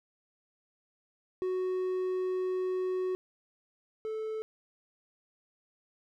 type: tone pair in turn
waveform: triangle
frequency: 370 / 437.3 Hz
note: F#4 / A4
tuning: 0 / -11 cents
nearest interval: minor third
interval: 289 cents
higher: second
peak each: -27 / -31 dBFS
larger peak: first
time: 1.42-3.15 / 4.05-4.42 s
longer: first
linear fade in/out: 0 ms
effects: none